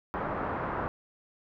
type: low-pass noise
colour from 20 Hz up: white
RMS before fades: -33 dBFS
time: 0.14-0.88 s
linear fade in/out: 0 ms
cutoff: 1300 Hz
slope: 24 dB/octave
effects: none

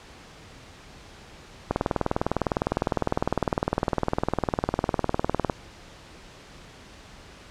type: click train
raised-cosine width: 1 ms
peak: -8 dBFS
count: 76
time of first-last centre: 1.71-5.498 s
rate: 19.8 Hz
effects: pink hiss -47 dBFS RMS until 7.5 s + low-pass 6000 Hz 12 dB/octave

